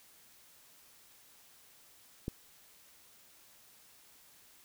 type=click; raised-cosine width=3 ms; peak=-22 dBFS; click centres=2.281 s; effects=white hiss -61 dBFS RMS until 4.64 s